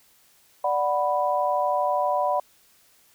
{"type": "chord", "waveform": "sine", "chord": "B minor", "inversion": "first", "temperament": "equal", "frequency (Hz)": [587.3, 740, 987.8], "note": ["D5", "F#5", "B5"], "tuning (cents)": [0, 0, 0], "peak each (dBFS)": -25, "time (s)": [0.64, 2.4], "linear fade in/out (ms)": 5, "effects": ["white hiss -59 dBFS RMS until 3.14 s"]}